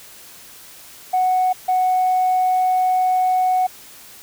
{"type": "tone bursts at uneven times", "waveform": "sine", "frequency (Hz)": 740, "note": "F#5", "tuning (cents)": 0, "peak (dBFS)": -13, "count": 2, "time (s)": [[1.13, 1.53], [1.68, 3.67]], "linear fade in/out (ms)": 10, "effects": ["tanh soft clip ceiling -11 dBFS", "white hiss -42 dBFS RMS until 4.22 s"]}